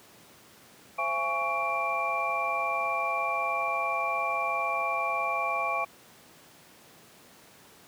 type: tone cluster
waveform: sine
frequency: 524 / 678 / 828 / 1121 / 2367 Hz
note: C5 / E5 / G#5 / C#6 / D7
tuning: +2 / +49 / -5 / +19 / +13 cents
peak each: -39 / -33 / -34 / -30 / -32 dBFS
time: 0.98-5.85 s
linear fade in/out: 10 ms
effects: pink hiss -54 dBFS RMS until 7.87 s + high-pass 150 Hz 12 dB/octave